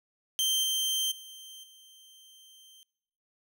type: tone with level steps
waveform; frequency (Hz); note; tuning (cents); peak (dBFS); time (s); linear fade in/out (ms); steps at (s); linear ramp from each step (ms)
sawtooth; 3136; G7; 0; -22 / -24 / -42 / -50; 0.39-2.83; 0; 0.63 / 1.11 / 1.63; 10
effects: noise-tail reverb RT60 1.0 s tail -25 dB re dry